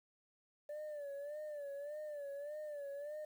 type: tone with vibrato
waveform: sine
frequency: 584 Hz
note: D5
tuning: 10 cents flat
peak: -40 dBFS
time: 0.69-3.25 s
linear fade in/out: 5 ms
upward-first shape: sine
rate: 1.7 Hz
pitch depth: 78 cents each way
effects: tanh soft clip ceiling -41 dBFS + 11-bit